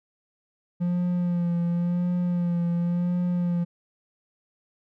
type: tone with vibrato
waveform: triangle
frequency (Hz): 174.61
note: F3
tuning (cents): 0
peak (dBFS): -20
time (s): 0.8-3.65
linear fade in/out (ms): 20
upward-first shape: sine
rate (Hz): 0.93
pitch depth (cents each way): 30
effects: none